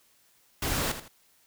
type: noise with echo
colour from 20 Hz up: pink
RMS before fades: -29 dBFS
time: 0.62-0.92 s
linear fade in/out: 5 ms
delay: 81 ms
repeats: 2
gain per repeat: -10 dB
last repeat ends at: 1.082 s
effects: white hiss -64 dBFS RMS until 1.46 s